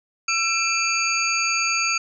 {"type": "tone cluster", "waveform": "sine", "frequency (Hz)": [1345, 2402, 2637, 4631, 6580], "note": ["E6", "D7", "E7", "D8", "G#8"], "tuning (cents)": [34, 38, 0, -25, -17], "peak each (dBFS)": -26, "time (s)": [0.28, 1.98], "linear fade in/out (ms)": 5, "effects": []}